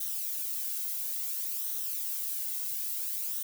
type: noise with flanger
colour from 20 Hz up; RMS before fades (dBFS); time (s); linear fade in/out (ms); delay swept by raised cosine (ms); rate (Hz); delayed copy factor
violet; -34; 0-3.43; 5; 0.4 to 1.7; 0.58; -0.5
effects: none